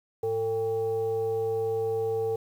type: tone with frequency modulation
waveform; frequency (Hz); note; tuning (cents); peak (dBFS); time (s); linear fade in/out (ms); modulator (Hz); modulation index
sine; 450; A4; +39; -25; 0.23-2.36; 5; 343; 0.46
effects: 9-bit